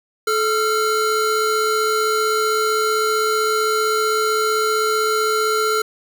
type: tone pair together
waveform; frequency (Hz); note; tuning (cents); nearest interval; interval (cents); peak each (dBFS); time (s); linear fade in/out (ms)
square; 432.5 / 1373.1; A4 / F6; -30 / -30; octave + minor sixth; 2000; -20; 0.27-5.82; 5
effects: none